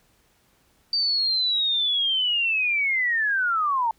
sine linear sweep, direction down, 4650 to 880 Hz, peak -20 dBFS, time 0.93-3.91 s, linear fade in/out 2 ms, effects pink hiss -63 dBFS RMS until 3.98 s

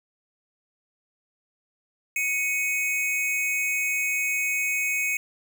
square tone pair together, 2217 / 2524 Hz, C#7 / D#7, 0 / +24 cents, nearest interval major second, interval 224 cents, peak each -27 dBFS, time 2.16-5.17 s, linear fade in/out 2 ms, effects none

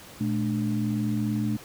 sine tone cluster, 117.1 / 214.5 / 295.2 Hz, A#2 / A3 / D4, +8 / -44 / +9 cents, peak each -29 / -26 / -31 dBFS, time 0.2-1.57 s, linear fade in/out 10 ms, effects pink hiss -46 dBFS RMS until 1.64 s + high-pass 60 Hz 12 dB/octave

